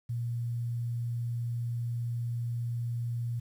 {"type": "tone with quantisation", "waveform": "sine", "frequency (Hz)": 118.5, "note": "A#2", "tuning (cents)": 29, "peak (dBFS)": -30, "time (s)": [0.09, 3.4], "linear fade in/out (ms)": 10, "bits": 10, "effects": []}